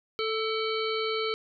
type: harmonic tone with a mistuned harmonic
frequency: 440 Hz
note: A4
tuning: in tune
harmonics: 1 / 3 / 5 / 7 / 9 / 10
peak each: -29 / -34 / -36 / -37 / -39 / -39 dBFS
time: 0.19-1.34 s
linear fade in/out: 0 ms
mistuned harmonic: 5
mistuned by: +54 cents
effects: none